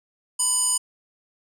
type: tone with band-pass filter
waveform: square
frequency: 993 Hz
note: B5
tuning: 9 cents sharp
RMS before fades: -22 dBFS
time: 0.39-0.78 s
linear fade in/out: 10 ms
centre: 8400 Hz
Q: 8.6
effects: none